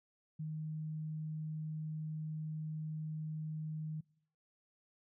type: tone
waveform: sine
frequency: 155.56 Hz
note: D#3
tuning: in tune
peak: -38 dBFS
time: 0.39-4.01 s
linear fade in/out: 10 ms
effects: noise-tail reverb RT60 0.7 s tail -25 dB re dry